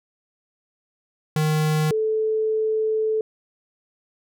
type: tone pair in turn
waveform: square / sine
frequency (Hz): 154.4 / 436.7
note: D#3 / A4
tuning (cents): -13 / -13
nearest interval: octave + tritone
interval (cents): 1800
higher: second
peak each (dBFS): -19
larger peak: neither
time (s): 1.36-1.91 / 1.91-3.21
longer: second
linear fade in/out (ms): 2
effects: none